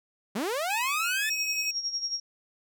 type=linear sweep; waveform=sawtooth; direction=up; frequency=180 to 1800 Hz; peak=-24 dBFS; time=0.35-1.3 s; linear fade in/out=10 ms
type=tone; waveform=square; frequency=2544 Hz; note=D#7; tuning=38 cents sharp; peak=-31 dBFS; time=0.7-1.71 s; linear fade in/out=5 ms
type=tone with tremolo; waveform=sine; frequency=5588 Hz; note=F8; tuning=in tune; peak=-26 dBFS; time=1.3-2.2 s; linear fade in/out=5 ms; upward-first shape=sine; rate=11 Hz; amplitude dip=70%
effects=none